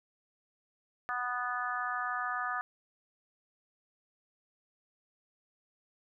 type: harmonic tone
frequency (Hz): 246.9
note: B3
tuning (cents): 0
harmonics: 3 / 4 / 5 / 6 / 7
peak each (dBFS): -39 / -44 / -35 / -39 / -39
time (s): 1.09-2.61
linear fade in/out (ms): 0
effects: none